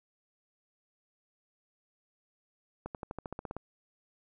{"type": "accelerating click train", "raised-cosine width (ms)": 1, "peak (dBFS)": -24, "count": 11, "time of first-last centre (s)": [2.86, 3.566], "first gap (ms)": 88, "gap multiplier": 0.95, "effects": []}